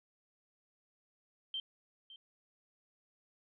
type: tone with echo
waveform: sine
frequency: 3136 Hz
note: G7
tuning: in tune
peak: -36 dBFS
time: 1.54-1.6 s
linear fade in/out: 2 ms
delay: 560 ms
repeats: 1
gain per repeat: -15 dB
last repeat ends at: 2.16 s
effects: none